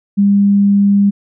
sine tone, 200.8 Hz, G3, 42 cents sharp, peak -7 dBFS, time 0.17-1.11 s, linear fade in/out 20 ms, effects none

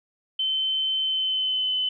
sine tone with pitch glide, 3076 to 3028 Hz, G7 to F#7, -33 to +39 cents, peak -22 dBFS, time 0.39-1.89 s, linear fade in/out 5 ms, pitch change -28 cents, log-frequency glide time 1.01-1.76 s, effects none

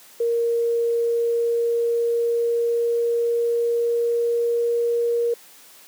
sine tone with pitch glide, 467.3 to 471.1 Hz, A#4 to A#4, +4 to +18 cents, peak -18 dBFS, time 0.2-5.34 s, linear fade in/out 5 ms, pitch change +14 cents, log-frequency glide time 0.85-4.98 s, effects white hiss -48 dBFS RMS until 5.87 s + high-pass 200 Hz 12 dB/octave

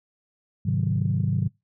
sine chord, Ab dominant seventh, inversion none, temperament equal with one note detuned, 103.83 / 130.81 / 152.71 / 185 Hz, Ab2 / C3 / Eb3 / Gb3, 0 / 0 / -32 / 0 cents, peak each -25 / -26 / -26 / -27 dBFS, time 0.65-1.48 s, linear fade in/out 10 ms, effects noise-tail reverb RT60 0.2 s tail -23 dB re dry + tanh soft clip ceiling -12 dBFS

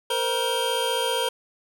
square tone cluster, 462.9 / 518 / 950 / 3182 Hz, A#4 / C5 / A#5 / G7, -12 / -17 / +33 / +25 cents, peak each -29 dBFS, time 0.1-1.29 s, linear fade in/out 5 ms, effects none

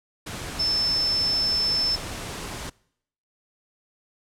sine tone in noise, 5280 Hz, E8, 2 cents sharp, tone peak -21 dBFS, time 0.59-1.96 s, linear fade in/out 10 ms, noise pink, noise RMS -34 dBFS, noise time 0.26-2.7 s, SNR +10 dB, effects noise-tail reverb RT60 0.7 s tail -24 dB re dry + low-pass 10000 Hz 12 dB/octave

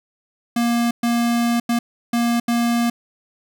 square tone bursts at uneven times, 236 Hz, A#3, 22 cents sharp, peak -17 dBFS, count 5, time 0.56-0.91 / 1.03-1.6 / 1.69-1.79 / 2.13-2.4 / 2.48-2.9 s, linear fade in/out 5 ms, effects none

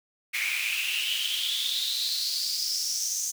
pink noise with high-pass filter sweep, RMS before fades -29 dBFS, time 0.33-3.32 s, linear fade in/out 20 ms, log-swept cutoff 2200 to 6400 Hz, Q 7.8, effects none

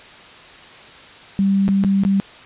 sine tone with dropouts, 196 Hz, G3, in tune, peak -13 dBFS, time 1.39-2.2 s, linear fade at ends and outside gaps 0 ms, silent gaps 1.68-1.688 / 1.838-1.847 / 2.036-2.05 s, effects white hiss -41 dBFS RMS until 2.45 s + resampled to 8000 Hz

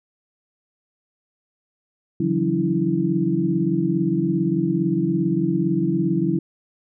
sine tone cluster, 141.7 / 168.8 / 186.4 / 286 / 329.5 Hz, C#3 / E3 / F#3 / D4 / E4, +38 / +41 / +13 / -46 / -1 cents, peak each -27 / -24 / -24 / -27 / -22 dBFS, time 2.2-6.39 s, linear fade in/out 5 ms, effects none

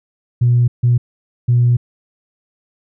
sine tone bursts at uneven times, 121.2 Hz, B2, 32 cents flat, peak -8 dBFS, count 3, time 0.41-0.68 / 0.83-0.98 / 1.48-1.77 s, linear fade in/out 10 ms, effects tanh soft clip ceiling -5 dBFS

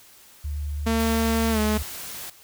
sine tone, 73.42 Hz, D2, in tune, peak -26 dBFS, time 0.44-1.83 s, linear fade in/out 10 ms
sawtooth tone with pitch glide, 226.3 to 213.7 Hz, A3 to G#3, +49 to +50 cents, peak -17 dBFS, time 0.86-1.78 s, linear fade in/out 10 ms, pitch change -99 cents, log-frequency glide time 1.51-1.59 s
white noise, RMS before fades -36 dBFS, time 0.99-2.3 s, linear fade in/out 5 ms
effects white hiss -51 dBFS RMS until 2.43 s

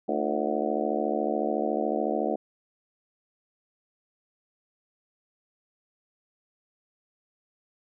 harmonic tone with a mistuned harmonic, 73.9 Hz, D2, 11 cents sharp, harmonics 3 / 4 / 5 / 6 / 7 / 8 / 9 / 10, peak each -33 / -33 / -33 / -33 / -33 / -33 / -33 / -33 dBFS, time 0.08-2.36 s, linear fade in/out 10 ms, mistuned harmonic 5, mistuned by -100 cents, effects none

